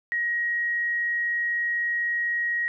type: tone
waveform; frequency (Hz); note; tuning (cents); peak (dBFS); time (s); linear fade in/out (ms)
sine; 1892; A#6; +25; -23; 0.12-2.68; 0
effects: none